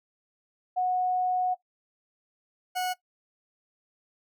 sine / 40% pulse tone pair in turn, 733 / 733 Hz, F#5 / F#5, -16 / -16 cents, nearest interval unison, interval 0 cents, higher neither, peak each -23 / -26 dBFS, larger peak first, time 0.76-1.55 / 2.75-2.94 s, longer first, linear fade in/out 20 ms, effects noise-tail reverb RT60 0.1 s tail -17 dB re dry

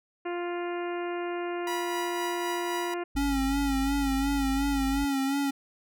harmonic tone, 349.5 Hz, F4, 1 cent sharp, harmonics 1 / 2 / 3 / 4 / 5 / 6 / 7 / 8, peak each -31 / -37 / -41 / -43 / -45 / -47 / -48 / -49 dBFS, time 0.25-3.04 s, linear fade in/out 10 ms
sawtooth tone with tremolo, 975 Hz, B5, 23 cents flat, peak -27 dBFS, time 1.67-2.94 s, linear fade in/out 2 ms, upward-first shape triangle, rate 3.9 Hz, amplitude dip 40%
triangle tone, 50.7 Hz, G#1, 41 cents flat, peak -29 dBFS, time 3.15-5.05 s, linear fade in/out 5 ms
square tone with vibrato, 275.1 Hz, C#4, 13 cents flat, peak -26 dBFS, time 3.16-5.51 s, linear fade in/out 10 ms, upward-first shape sine, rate 2.8 Hz, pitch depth 45 cents each way
effects none

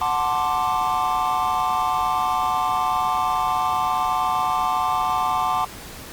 triangle chord, D dominant seventh, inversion first, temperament equal, 740 / 880 / 1046.5 / 1174.7 Hz, F#5 / A5 / C6 / D6, 0 / 0 / 0 / 0 cents, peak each -23 dBFS, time 0.01-5.65 s, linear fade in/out 5 ms, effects pink hiss -38 dBFS RMS until 6.12 s + Opus 48 kbps

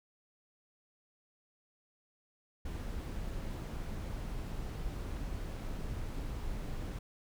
brown noise, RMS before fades -39 dBFS, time 2.65-6.99 s, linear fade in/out 5 ms, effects none

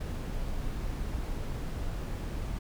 brown noise, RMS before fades -34 dBFS, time 0-2.59 s, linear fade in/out 10 ms, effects none

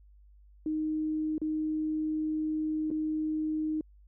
sine tone with dropouts, 310.3 Hz, D#4, 5 cents flat, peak -28 dBFS, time 0.66-3.81 s, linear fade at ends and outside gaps 2 ms, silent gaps 1.381-1.416 / 2.904-2.912 s, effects added 50 Hz sine -54 dBFS peak until 4.07 s

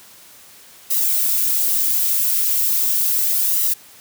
violet noise with flanger, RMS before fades -18 dBFS, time 0.9-3.74 s, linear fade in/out 10 ms, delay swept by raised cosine 1 to 6.1 ms, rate 0.37 Hz, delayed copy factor +0.55, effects white hiss -45 dBFS RMS until 4 s + high-pass 60 Hz 12 dB/octave

